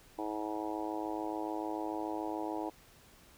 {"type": "harmonic tone", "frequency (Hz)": 106.9, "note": "A2", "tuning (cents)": -49, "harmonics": [3, 4, 5, 6, 7, 8, 9], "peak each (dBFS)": [-38, -44, -45, -45, -43, -43, -45], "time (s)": [0.18, 2.7], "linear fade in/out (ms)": 10, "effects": ["pink hiss -60 dBFS RMS until 3.37 s"]}